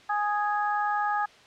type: harmonic tone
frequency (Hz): 415.3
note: G#4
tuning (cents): 0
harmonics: 2 / 3 / 4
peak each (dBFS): -26 / -30 / -32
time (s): 0.09-1.26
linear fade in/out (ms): 10
effects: white hiss -53 dBFS RMS until 1.46 s + low-pass 4000 Hz 12 dB/octave